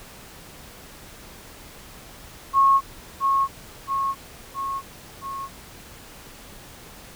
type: tone with echo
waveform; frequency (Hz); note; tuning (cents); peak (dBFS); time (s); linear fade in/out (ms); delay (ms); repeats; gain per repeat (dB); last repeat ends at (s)
sine; 1092; C#6; -26; -13; 2.53-2.81; 50; 670; 4; -4; 5.49
effects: pink hiss -44 dBFS RMS until 7.15 s